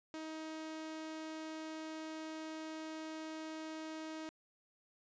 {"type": "tone", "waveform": "sawtooth", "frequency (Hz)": 315.8, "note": "D#4", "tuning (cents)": 26, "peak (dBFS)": -39, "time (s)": [0.14, 4.29], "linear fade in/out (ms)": 0, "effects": ["resampled to 16000 Hz"]}